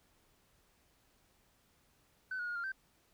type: tone with pitch steps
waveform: sine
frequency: 1516 / 1446 / 1432 / 1394 / 1555 Hz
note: F#6 / F#6 / F6 / F6 / G6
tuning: +42 / -40 / +43 / -4 / -14 cents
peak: -35 dBFS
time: 2.31-2.72 s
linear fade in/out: 5 ms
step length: 82 ms
effects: tanh soft clip ceiling -33 dBFS + pink hiss -71 dBFS RMS until 3.13 s